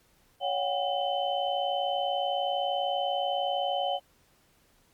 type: tone cluster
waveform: sine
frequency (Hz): 561 / 728 / 788 / 3046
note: C#5 / F#5 / G5 / F#7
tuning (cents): +21 / -28 / +9 / +50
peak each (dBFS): -32 / -30 / -33 / -35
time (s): 0.4-4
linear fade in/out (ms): 50
effects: pink hiss -65 dBFS RMS until 4.93 s + Opus 48 kbps